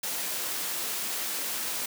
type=high-pass noise; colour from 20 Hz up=white; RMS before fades=-32 dBFS; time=0.03-1.86 s; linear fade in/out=5 ms; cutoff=200 Hz; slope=12 dB/octave; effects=none